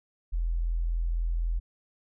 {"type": "tone", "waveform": "sine", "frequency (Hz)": 41.98, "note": "E1", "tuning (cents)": 32, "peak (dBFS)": -25, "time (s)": [0.32, 1.6], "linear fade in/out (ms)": 20, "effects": []}